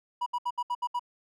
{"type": "tone bursts", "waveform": "triangle", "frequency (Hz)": 973, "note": "B5", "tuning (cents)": -26, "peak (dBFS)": -25, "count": 7, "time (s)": [0.21, 0.995], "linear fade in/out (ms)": 10, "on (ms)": 53, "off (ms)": 69, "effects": []}